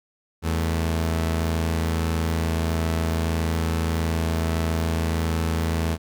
sawtooth tone pair together, 81.6 / 217.8 Hz, E2 / A3, -17 / -17 cents, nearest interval octave + perfect fourth, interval 1700 cents, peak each -18 / -27 dBFS, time 0.42-5.98 s, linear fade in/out 50 ms, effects none

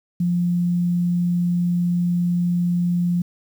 sine tone, 175.2 Hz, F3, 6 cents sharp, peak -17 dBFS, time 0.2-3.22 s, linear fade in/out 5 ms, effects 8-bit

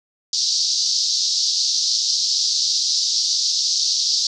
pink band-pass noise, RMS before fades -20 dBFS, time 0.33-4.27 s, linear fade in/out 2 ms, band 4200 to 5900 Hz, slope 48 dB/octave, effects none

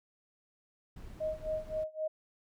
brown noise, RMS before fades -47 dBFS, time 0.96-1.84 s, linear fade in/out 5 ms
sine tone with tremolo, 625 Hz, D#5, 8 cents sharp, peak -30 dBFS, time 1.2-2.08 s, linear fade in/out 10 ms, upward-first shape sine, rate 3.8 Hz, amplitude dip 95%
effects none

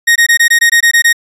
40% pulse tone bursts, 1867 Hz, A#6, 2 cents sharp, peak -4 dBFS, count 10, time 0.07-1.13 s, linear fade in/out 10 ms, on 88 ms, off 20 ms, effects resampled to 32000 Hz

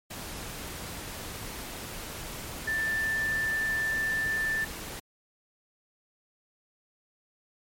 sine tone in noise, 1770 Hz, A6, 10 cents sharp, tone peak -26 dBFS, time 2.67-4.65 s, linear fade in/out 10 ms, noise pink, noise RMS -39 dBFS, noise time 0.1-5 s, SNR +10 dB, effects MP3 64 kbps

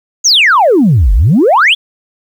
sine exponential two-way sweep, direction down then up, 6890 to 43.65 to 3562 Hz, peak -3 dBFS, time 0.24-1.75 s, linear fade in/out 20 ms, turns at 1.13 s, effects tanh soft clip ceiling -1 dBFS + 7-bit

